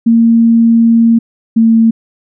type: tone pair in turn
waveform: sine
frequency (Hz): 229.9 / 226.2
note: A#3 / A3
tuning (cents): -24 / +48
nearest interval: unison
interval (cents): 28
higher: first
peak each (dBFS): -4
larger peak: neither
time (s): 0.06-1.19 / 1.56-1.91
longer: first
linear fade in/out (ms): 10
effects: none